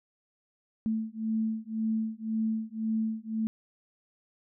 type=beating tone pair; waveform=sine; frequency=220 / 221.9 Hz; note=A3 / A3; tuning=0 / +15 cents; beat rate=1.9 Hz; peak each=-31 dBFS; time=0.86-3.47 s; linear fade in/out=0 ms; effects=none